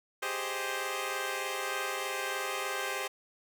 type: chord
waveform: 10% pulse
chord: Ab major seventh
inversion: third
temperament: equal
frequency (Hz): 392 / 415.3 / 523.3 / 622.3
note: G4 / Ab4 / C5 / Eb5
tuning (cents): 0 / 0 / 0 / 0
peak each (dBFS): -29 / -32 / -28 / -33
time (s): 0.22-3.08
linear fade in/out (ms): 10
effects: none